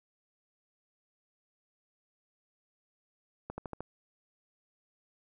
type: accelerating click train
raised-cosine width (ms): 1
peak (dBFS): -24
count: 5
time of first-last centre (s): 3.5-3.806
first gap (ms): 80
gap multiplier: 0.97
effects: none